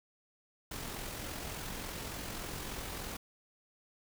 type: noise with amplitude modulation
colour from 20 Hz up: pink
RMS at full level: -40 dBFS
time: 0.71-3.17 s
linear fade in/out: 5 ms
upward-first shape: sine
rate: 43.4 Hz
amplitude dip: 35%
effects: none